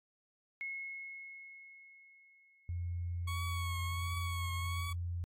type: tone with exponential decay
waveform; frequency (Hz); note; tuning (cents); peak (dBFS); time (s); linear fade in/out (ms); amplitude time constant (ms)
sine; 2175; C#7; -33; -37; 0.61-3.47; 0; 620
type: tone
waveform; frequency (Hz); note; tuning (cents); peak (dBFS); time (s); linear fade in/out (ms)
sine; 86.9; F2; -8; -35; 2.69-5.24; 0
type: tone with vibrato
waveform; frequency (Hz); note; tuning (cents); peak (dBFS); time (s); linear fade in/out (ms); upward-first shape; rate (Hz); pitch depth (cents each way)
20% pulse; 1108.7; C#6; 0; -35; 3.27-4.93; 10; triangle; 1.4; 43
effects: AAC 48 kbps